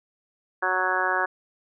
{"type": "harmonic tone", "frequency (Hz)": 185, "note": "F#3", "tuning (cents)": 0, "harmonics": [2, 3, 4, 5, 6, 7, 8, 9], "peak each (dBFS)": [-33, -33, -30, -30, -29, -33, -28, -27], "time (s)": [0.62, 1.26], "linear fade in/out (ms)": 10, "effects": []}